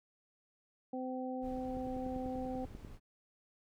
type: harmonic tone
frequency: 256.7 Hz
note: C4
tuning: 33 cents flat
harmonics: 1 / 2 / 3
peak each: -39 / -42 / -44 dBFS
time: 0.93-2.65 s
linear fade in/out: 5 ms
type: noise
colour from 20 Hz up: brown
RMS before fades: -50 dBFS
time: 1.41-3 s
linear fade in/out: 50 ms
type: click train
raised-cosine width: 3 ms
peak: -34 dBFS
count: 12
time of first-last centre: 1.77-2.848 s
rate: 10.2 Hz
effects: none